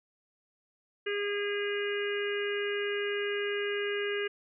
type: harmonic tone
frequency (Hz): 408.4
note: G#4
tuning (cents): -29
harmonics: 1 / 3 / 4 / 5 / 6 / 7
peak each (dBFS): -31 / -45 / -37 / -40 / -42 / -40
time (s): 1.06-4.28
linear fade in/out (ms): 10
effects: none